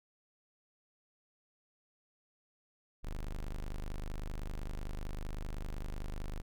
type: tone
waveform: 40% pulse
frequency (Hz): 25.22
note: G#0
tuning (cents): -50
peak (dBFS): -36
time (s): 3.03-6.42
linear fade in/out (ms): 20
effects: none